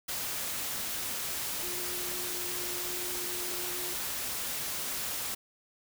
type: tone in noise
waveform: sine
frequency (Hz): 356.9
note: F4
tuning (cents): +38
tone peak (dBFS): -43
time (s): 1.62-3.94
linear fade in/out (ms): 10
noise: white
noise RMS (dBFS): -35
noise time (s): 0.08-5.35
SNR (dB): -11
effects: none